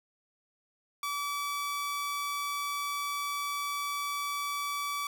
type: tone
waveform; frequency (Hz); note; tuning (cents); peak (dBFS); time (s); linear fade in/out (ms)
sawtooth; 1150; D6; -37; -28; 1.03-5.07; 2
effects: none